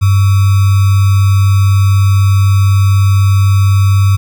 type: tone with sample-and-hold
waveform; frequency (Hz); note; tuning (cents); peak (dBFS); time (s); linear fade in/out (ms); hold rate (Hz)
sine; 98; G2; 0; -5; 0.01-4.17; 20; 1225
effects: none